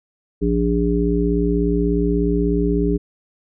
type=harmonic tone; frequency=58.27 Hz; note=A#1; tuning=in tune; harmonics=1 / 3 / 5 / 7; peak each=-21 / -21 / -21 / -21 dBFS; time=0.41-2.98 s; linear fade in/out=20 ms; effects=none